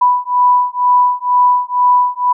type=beating tone pair; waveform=sine; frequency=987.8 / 989.9 Hz; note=B5 / B5; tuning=0 / +4 cents; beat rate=2.1 Hz; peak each=-12 dBFS; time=0.01-2.33 s; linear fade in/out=10 ms; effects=none